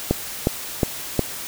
click train, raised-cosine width 2 ms, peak -3 dBFS, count 4, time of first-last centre 0.11-1.193 s, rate 2.77 Hz, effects white hiss -32 dBFS RMS until 1.47 s

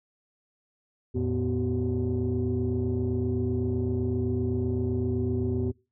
sine tone cluster, 85.6 / 113.4 / 247.7 / 380.9 Hz, F2 / A#2 / B3 / G4, -34 / -47 / +5 / -50 cents, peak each -29 dBFS, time 1.14-5.72 s, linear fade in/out 20 ms, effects noise-tail reverb RT60 0.3 s tail -24 dB re dry + tanh soft clip ceiling -19 dBFS

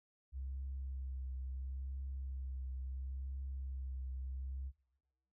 sine tone with vibrato, 66.1 Hz, C2, 18 cents sharp, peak -39 dBFS, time 0.32-4.72 s, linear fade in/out 50 ms, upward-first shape triangle, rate 0.73 Hz, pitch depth 32 cents each way, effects noise-tail reverb RT60 0.9 s tail -20 dB re dry + tanh soft clip ceiling -36 dBFS

